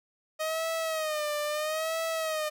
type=tone with vibrato; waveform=sawtooth; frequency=622.3 Hz; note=D#5; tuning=in tune; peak=-25 dBFS; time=0.39-2.5 s; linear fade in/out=20 ms; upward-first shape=sine; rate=0.76 Hz; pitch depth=83 cents each way; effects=none